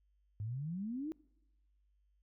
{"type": "exponential sweep", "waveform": "sine", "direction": "up", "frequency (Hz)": [100.1, 329.6], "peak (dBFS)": -37, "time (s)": [0.4, 1.12], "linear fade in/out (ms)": 0, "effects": ["noise-tail reverb RT60 1.0 s tail -26 dB re dry", "added 50 Hz sine -70 dBFS peak until 2.22 s"]}